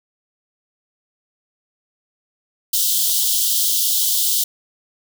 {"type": "high-pass noise", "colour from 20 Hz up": "white", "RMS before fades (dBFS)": -18, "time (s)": [2.73, 4.44], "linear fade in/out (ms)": 5, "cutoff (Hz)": 3000, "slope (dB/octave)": 96, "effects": []}